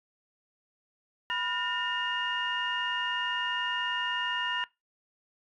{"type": "tone cluster", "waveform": "sine", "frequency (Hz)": [984, 1425, 1821, 2835], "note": ["B5", "F6", "A#6", "F7"], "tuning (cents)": [-7, 34, -41, 25], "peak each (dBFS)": [-34, -36, -32, -33], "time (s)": [1.3, 4.64], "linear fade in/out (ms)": 0, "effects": ["noise-tail reverb RT60 0.2 s tail -21 dB re dry", "tanh soft clip ceiling -19 dBFS"]}